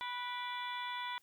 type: harmonic tone with a mistuned harmonic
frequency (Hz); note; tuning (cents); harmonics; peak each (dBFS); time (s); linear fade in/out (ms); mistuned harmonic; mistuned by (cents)
491.7; B4; -8; 2 / 3 / 4 / 5 / 6 / 7 / 8; -40 / -48 / -46 / -49 / -55 / -45 / -57; 0.01-1.18; 0; 5; -68
effects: white hiss -72 dBFS RMS until 1.22 s